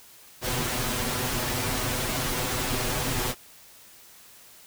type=noise with comb filter; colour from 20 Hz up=pink; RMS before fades=-28 dBFS; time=0.41-3.35 s; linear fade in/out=50 ms; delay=8 ms; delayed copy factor=+0.85; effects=white hiss -51 dBFS RMS until 4.66 s